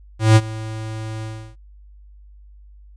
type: tone with ADSR envelope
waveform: square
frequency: 110 Hz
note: A2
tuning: in tune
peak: -7 dBFS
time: 0.19-1.56 s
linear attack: 170 ms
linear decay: 45 ms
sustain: -20 dB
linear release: 330 ms
effects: added 50 Hz sine -42 dBFS peak until 2.96 s + resampled to 22050 Hz